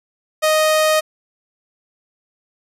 sawtooth tone, 622.3 Hz, D#5, in tune, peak -9 dBFS, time 0.42-1.01 s, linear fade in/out 20 ms, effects resampled to 32000 Hz

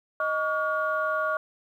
sine tone cluster, 624 / 1136 / 1427 Hz, D#5 / C#6 / F6, +5 / +42 / +37 cents, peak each -28 dBFS, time 0.2-1.37 s, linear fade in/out 2 ms, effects tanh soft clip ceiling -14 dBFS + 10-bit

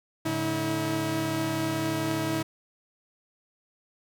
sawtooth tone cluster, 108.7 / 145.2 / 321.8 Hz, A2 / D3 / E4, -21 / -19 / -42 cents, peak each -31 / -29 / -24 dBFS, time 0.25-2.43 s, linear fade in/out 10 ms, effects none

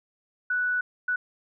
sine tone bursts at uneven times, 1480 Hz, F#6, in tune, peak -23 dBFS, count 2, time 0.5-0.81 / 1.08-1.16 s, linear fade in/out 5 ms, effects none

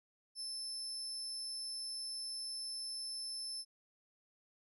35% pulse tone, 5274 Hz, E8, in tune, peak -38 dBFS, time 0.35-3.65 s, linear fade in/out 50 ms, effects none

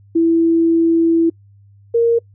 sine tone pair in turn, 331.1 / 465.3 Hz, E4 / A#4, +8 / -3 cents, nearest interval tritone, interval 589 cents, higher second, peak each -10 dBFS, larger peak neither, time 0.15-1.3 / 1.94-2.19 s, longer first, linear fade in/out 10 ms, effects noise-tail reverb RT60 0.1 s tail -26 dB re dry + added 100 Hz sine -44 dBFS peak until 2.34 s

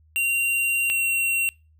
square tone pair in turn, 2763 / 2738 Hz, F7 / F7, -19 / -35 cents, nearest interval unison, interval 16 cents, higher first, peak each -21 dBFS, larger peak neither, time 0.16-0.9 / 0.9-1.49 s, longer first, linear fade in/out 0 ms, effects noise-tail reverb RT60 0.3 s tail -26 dB re dry + added 78 Hz sine -54 dBFS peak until 1.79 s

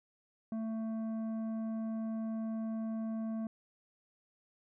sine tone with tanh clipping, 222.4 Hz, A3, 19 cents sharp, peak -36 dBFS, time 0.52-3.47 s, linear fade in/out 2 ms, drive 9 dB, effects none

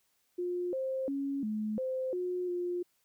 sine tone with pitch steps, 355.6 / 527 / 277.4 / 214.3 / 519 / 360.7 / 353.8 Hz, F4 / C5 / C#4 / A3 / C5 / F#4 / F4, +31 / +12 / +1 / -45 / -14 / -44 / +23 cents, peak -31 dBFS, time 0.38-2.83 s, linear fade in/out 10 ms, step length 350 ms, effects white hiss -74 dBFS RMS until 3.04 s

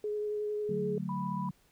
sine tone with vibrato, 420 Hz, G#4, 19 cents sharp, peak -31 dBFS, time 0.04-0.98 s, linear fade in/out 2 ms, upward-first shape sine, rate 11 Hz, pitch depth 12 cents each way
sine chord, D major, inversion none, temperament equal, 146.83 / 185 / 220 Hz, D3 / F#3 / A3, 0 / 0 / 0 cents, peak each -39 / -35 / -40 dBFS, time 0.69-1.51 s, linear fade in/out 5 ms
sine tone, 987.8 Hz, B5, in tune, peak -36 dBFS, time 1.09-1.49 s, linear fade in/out 2 ms
effects pink hiss -67 dBFS RMS until 1.71 s

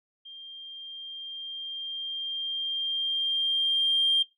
sine tone with level ramp, 3191 Hz, G7, 30 cents sharp, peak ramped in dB -41 to -18 dBFS, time 0.25-4.23 s, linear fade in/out 10 ms, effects noise-tail reverb RT60 0.2 s tail -17 dB re dry + tanh soft clip ceiling -15 dBFS

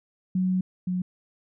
sine tone pair in turn, 185 / 181.82 Hz, F#3 / F#3, 0 / -30 cents, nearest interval unison, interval 30 cents, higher first, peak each -21 / -24 dBFS, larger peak first, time 0.35-0.61 / 0.87-1.02 s, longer first, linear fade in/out 5 ms, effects none

